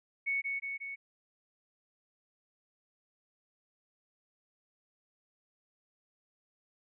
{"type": "tone with echo", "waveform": "sine", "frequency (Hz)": 2217, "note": "C#7", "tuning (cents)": 0, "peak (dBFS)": -29, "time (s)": [0.26, 0.42], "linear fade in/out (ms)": 20, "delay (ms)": 180, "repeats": 3, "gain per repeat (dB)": -3, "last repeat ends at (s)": 0.96, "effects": []}